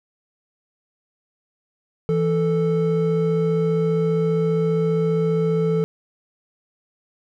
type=tone pair together; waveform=triangle; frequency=165 / 440 Hz; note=E3 / A4; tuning=+2 / 0 cents; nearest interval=octave + perfect fourth; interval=1698 cents; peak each=-18 dBFS; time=2.09-5.84 s; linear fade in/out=0 ms; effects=none